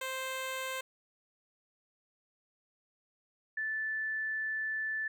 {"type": "tone pair in turn", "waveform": ["10% pulse", "sine"], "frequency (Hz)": [523.3, 1753.1], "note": ["C5", "A6"], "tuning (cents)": [0, -7], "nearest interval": "octave + major sixth", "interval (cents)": 2093, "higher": "second", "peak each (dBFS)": [-27, -32], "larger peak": "first", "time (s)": [[0.01, 0.81], [3.57, 5.08]], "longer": "second", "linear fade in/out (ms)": 5, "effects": []}